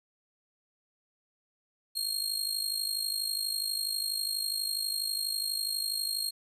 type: tone with amplitude modulation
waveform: sawtooth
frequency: 4248 Hz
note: C8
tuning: 25 cents sharp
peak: -24 dBFS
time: 1.95-6.31 s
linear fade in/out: 20 ms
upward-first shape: sine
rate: 52.2 Hz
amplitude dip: 70%
effects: resampled to 32000 Hz + 11-bit